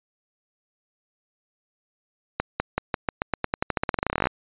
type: accelerating click train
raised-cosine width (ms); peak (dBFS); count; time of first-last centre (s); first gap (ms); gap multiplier
0.5; -7; 27; 2.4-4.271; 200; 0.9
effects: resampled to 8000 Hz